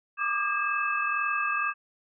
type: tone cluster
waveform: sine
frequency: 1180 / 1222 / 1621 / 2608 Hz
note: D6 / D#6 / G#6 / E7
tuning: +8 / -32 / -42 / -19 cents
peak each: -29 / -34 / -30 / -31 dBFS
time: 0.17-1.74 s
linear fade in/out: 50 ms
effects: none